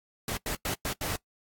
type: noise bursts at uneven times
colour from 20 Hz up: pink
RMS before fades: -32 dBFS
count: 5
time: 0.28-0.37 / 0.46-0.55 / 0.65-0.74 / 0.85-0.93 / 1.01-1.16 s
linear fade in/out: 2 ms
effects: noise-tail reverb RT60 0.1 s tail -21 dB re dry + AAC 64 kbps